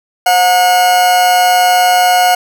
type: tone with amplitude modulation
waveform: 40% pulse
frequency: 724 Hz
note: F#5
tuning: 38 cents flat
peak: -4 dBFS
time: 0.26-2.35 s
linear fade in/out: 5 ms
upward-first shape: sine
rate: 197 Hz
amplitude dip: 45%
effects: none